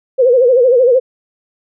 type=tone with vibrato; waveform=sine; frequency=499.4 Hz; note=B4; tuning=19 cents sharp; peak=-6 dBFS; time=0.18-1 s; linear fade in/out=20 ms; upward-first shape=sine; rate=13 Hz; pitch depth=110 cents each way; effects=none